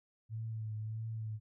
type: tone with vibrato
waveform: sine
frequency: 110 Hz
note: A2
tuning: in tune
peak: -37 dBFS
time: 0.29-1.4 s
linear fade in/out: 50 ms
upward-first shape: triangle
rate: 1.6 Hz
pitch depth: 43 cents each way
effects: none